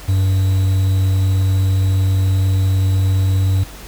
triangle tone with quantisation, 95.4 Hz, G2, 47 cents flat, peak -10 dBFS, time 0.08-3.64 s, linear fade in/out 10 ms, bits 6, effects added 50 Hz sine -36 dBFS peak until 3.87 s + pink hiss -37 dBFS RMS until 3.87 s

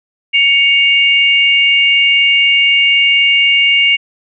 sine tone pair together, 2229 / 2808 Hz, C#7 / F7, +9 / +9 cents, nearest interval major third, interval 400 cents, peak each -10 dBFS, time 0.33-3.97 s, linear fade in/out 20 ms, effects none

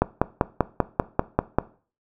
click train, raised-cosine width 1 ms, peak -3 dBFS, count 9, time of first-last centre 0.02-1.586 s, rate 5.11 Hz, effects noise-tail reverb RT60 0.4 s tail -18 dB re dry

